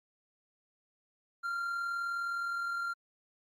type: tone with amplitude modulation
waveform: triangle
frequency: 1386 Hz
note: F6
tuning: 14 cents flat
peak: -29 dBFS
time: 1.43-2.94 s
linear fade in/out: 20 ms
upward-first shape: sine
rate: 39.6 Hz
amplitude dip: 30%
effects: MP3 64 kbps